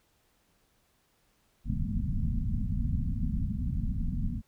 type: low-pass noise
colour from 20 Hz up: pink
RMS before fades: -30 dBFS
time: 1.64-4.42 s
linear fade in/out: 50 ms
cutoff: 250 Hz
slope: 96 dB/octave
effects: pink hiss -70 dBFS RMS until 4.47 s